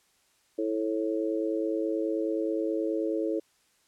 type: harmonic tone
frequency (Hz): 109.4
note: A2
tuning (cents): -9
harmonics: 3 / 4 / 5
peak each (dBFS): -29 / -31 / -33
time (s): 0.58-3.4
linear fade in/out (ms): 10
effects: white hiss -67 dBFS RMS until 3.87 s + low-pass 10000 Hz 12 dB/octave